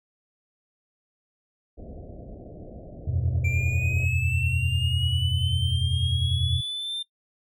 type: low-pass noise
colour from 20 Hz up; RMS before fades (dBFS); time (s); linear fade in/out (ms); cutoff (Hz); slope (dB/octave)
pink; -41; 1.77-4.07; 20; 700; 96
type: chord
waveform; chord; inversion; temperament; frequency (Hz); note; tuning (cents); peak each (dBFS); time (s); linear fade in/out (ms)
sine; E suspended second; none; equal with one note detuned; 82.41 / 92.5 / 124.55; E2 / F#2 / B2; 0 / 0 / +15; -27; 3.07-6.61; 10
type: linear sweep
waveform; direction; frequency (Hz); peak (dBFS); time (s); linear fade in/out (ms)
triangle; up; 2349 to 3602; -27; 3.44-7.03; 10
effects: noise-tail reverb RT60 0.1 s tail -18 dB re dry